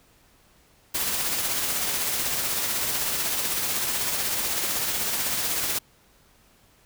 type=noise with tremolo; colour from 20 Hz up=white; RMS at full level=-25 dBFS; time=0.94-5.79 s; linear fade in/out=10 ms; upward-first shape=triangle; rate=16 Hz; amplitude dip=35%; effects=pink hiss -59 dBFS RMS until 6.85 s